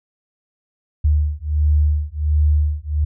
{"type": "beating tone pair", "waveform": "sine", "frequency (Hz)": [74.4, 75.8], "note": ["D2", "D#2"], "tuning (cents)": [23, -45], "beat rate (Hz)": 1.4, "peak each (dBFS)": -17, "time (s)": [1.04, 3.05], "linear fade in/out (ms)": 10, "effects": []}